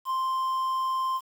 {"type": "tone with quantisation", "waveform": "triangle", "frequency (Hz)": 1046.5, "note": "C6", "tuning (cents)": 0, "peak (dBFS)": -23, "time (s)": [0.05, 1.21], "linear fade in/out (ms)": 50, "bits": 8, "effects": []}